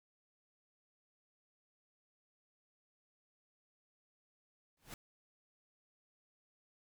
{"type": "noise with exponential growth", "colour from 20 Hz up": "pink", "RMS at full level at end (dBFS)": -44, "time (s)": [4.77, 4.94], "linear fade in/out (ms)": 2, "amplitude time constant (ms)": 35, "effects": []}